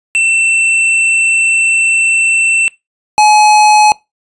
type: tone pair in turn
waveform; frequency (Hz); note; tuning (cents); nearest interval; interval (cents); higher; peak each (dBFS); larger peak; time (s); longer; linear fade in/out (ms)
square; 2685 / 847.3; E7 / G#5; +31 / +34; octave + minor sixth; 1997; first; -9 / -5; second; 0.15-2.68 / 3.18-3.92; first; 0
effects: noise-tail reverb RT60 0.2 s tail -22 dB re dry + resampled to 22050 Hz